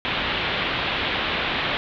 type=low-pass noise; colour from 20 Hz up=white; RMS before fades=-25 dBFS; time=0.05-1.77 s; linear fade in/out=0 ms; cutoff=3700 Hz; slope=48 dB/octave; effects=none